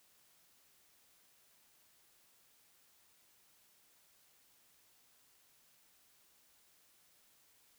silence, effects white hiss -69 dBFS RMS until 7.78 s

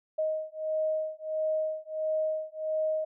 sine beating tone pair, 625 / 626.5 Hz, D#5 / D#5, +8 / +12 cents, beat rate 1.5 Hz, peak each -31 dBFS, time 0.18-3.05 s, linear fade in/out 10 ms, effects none

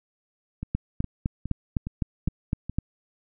two click trains, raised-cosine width 5 ms, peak -19 / -12 dBFS, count 6 / 9, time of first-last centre 0.63-2.696 / 0.75-2.786 s, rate 2.42 / 3.93 Hz, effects none

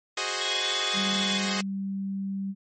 5% pulse chord, Ab dominant seventh, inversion third, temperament equal, 370 / 415.3 / 523.3 / 622.3 Hz, Gb4 / Ab4 / C5 / Eb5, 0 / 0 / 0 / 0 cents, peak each -22 dBFS, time 0.17-1.61 s, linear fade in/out 5 ms
sine tone with pitch glide, 3322 to 3413 Hz, G#7 to G#7, 0 to +47 cents, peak -28 dBFS, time 0.41-1.38 s, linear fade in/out 2 ms, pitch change +47 cents, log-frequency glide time 0.53-0.63 s
sine tone, 195.3 Hz, G3, 6 cents flat, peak -28 dBFS, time 0.93-2.55 s, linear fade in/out 50 ms
effects MP3 32 kbps

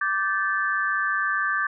sine tone cluster, 1173 / 1553 / 1748 Hz, D6 / G6 / A6, -2 / -17 / -12 cents, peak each -26 dBFS, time 0.01-1.67 s, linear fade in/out 5 ms, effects none

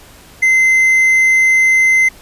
triangle tone, 2066 Hz, C7, 22 cents flat, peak -6 dBFS, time 0.42-2.09 s, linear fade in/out 10 ms, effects pink hiss -41 dBFS RMS until 2.21 s + resampled to 32000 Hz

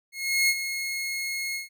sawtooth tone with ADSR envelope, 2163 Hz, C#7, 43 cents flat, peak -15 dBFS, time 0.12-1.69 s, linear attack 370 ms, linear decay 49 ms, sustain -10 dB, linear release 140 ms, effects none

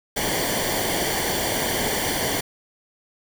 pink noise with comb filter, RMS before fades -24 dBFS, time 0.16-2.41 s, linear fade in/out 10 ms, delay 0.77 ms, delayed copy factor -0.7, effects none

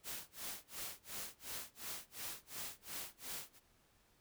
white noise with tremolo, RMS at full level -44 dBFS, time 0.03-3.6 s, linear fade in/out 50 ms, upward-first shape sine, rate 2.8 Hz, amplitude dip 100%, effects pink hiss -72 dBFS RMS until 4.2 s

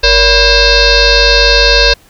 sine tone with frequency modulation, 2126 Hz, C7, 27 cents sharp, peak -4 dBFS, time 0.03-1.94 s, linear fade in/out 10 ms, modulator 519 Hz, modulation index 5.3, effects pink hiss -45 dBFS RMS until 2.09 s

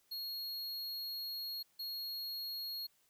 square tone bursts at uneven times, 4300 Hz, C8, 47 cents sharp, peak -40 dBFS, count 2, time 0.11-1.63 / 1.79-2.87 s, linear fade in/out 10 ms, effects white hiss -73 dBFS RMS until 3.09 s

